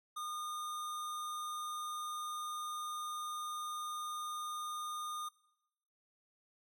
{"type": "tone with vibrato", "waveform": "square", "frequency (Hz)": 1220, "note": "D#6", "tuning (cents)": -34, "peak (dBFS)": -40, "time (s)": [0.16, 5.29], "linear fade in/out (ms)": 10, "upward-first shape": "triangle", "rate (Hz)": 20, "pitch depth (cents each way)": 9, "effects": ["noise-tail reverb RT60 1.0 s tail -23 dB re dry"]}